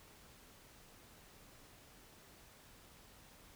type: silence
effects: pink hiss -61 dBFS RMS until 3.55 s